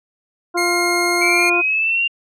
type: harmonic tone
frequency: 349.2 Hz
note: F4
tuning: in tune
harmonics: 1 / 2 / 3 / 4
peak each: -20 / -23 / -25 / -26 dBFS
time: 0.54-1.62 s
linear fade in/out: 20 ms
type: tone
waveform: sawtooth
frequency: 2135 Hz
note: C7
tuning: 34 cents sharp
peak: -15 dBFS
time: 0.57-1.5 s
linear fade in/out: 10 ms
type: exponential sweep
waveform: sine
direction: up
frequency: 2289 to 2794 Hz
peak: -15 dBFS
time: 1.21-2.08 s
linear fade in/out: 10 ms
effects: low-pass 12000 Hz 12 dB/octave